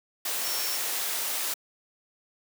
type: tone in noise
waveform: sine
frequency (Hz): 5460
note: F8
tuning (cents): -40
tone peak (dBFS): -34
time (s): 0.44-0.77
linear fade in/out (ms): 5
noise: white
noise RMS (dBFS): -30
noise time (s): 0.25-1.54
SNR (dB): -7
effects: high-pass 400 Hz 12 dB/octave